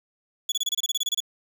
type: tone bursts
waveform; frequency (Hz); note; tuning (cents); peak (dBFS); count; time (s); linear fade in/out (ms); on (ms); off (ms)
30% pulse; 3400; G#7; +40; -20; 13; 0.49-1.204; 5; 30; 27
effects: 10-bit